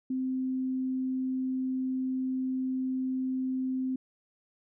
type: tone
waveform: sine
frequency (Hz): 259.5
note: C4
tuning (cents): -14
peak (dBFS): -28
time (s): 0.1-3.96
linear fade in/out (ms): 5
effects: none